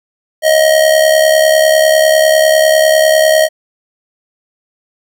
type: tone with amplitude modulation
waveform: square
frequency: 630 Hz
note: D#5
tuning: 21 cents sharp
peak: -4 dBFS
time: 0.42-3.49 s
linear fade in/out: 50 ms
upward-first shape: sine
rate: 70 Hz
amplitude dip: 65%
effects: none